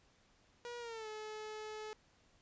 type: tone with pitch glide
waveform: sawtooth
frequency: 480 to 430.1 Hz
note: B4 to A4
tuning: -49 to -39 cents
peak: -40 dBFS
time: 0.65-1.93 s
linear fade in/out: 0 ms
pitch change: -190 cents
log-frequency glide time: 0.79-1.08 s
effects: pink hiss -70 dBFS RMS until 2.41 s + resampled to 16000 Hz